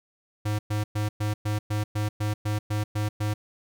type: tone bursts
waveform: square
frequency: 105.3 Hz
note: G#2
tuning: 24 cents sharp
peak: -25 dBFS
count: 12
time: 0.45-3.34 s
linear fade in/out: 10 ms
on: 140 ms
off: 110 ms
effects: none